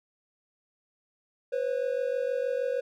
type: tone pair together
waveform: triangle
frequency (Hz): 494.6 / 541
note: B4 / C#5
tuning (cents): +3 / -42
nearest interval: major second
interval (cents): 155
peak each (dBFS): -27 / -28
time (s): 1.52-2.81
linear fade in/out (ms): 10
effects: none